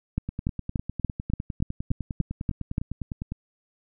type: two click trains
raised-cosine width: 5 ms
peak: -18 / -12 dBFS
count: 31 / 10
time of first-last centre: 0.29-3.32 / 0.18-2.781 s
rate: 9.9 / 3.46 Hz
effects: none